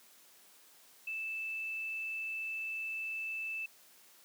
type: tone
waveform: sine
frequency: 2637 Hz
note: E7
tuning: in tune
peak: -36 dBFS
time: 1.07-3.66 s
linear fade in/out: 5 ms
effects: white hiss -61 dBFS RMS until 4.24 s + high-pass 200 Hz 12 dB/octave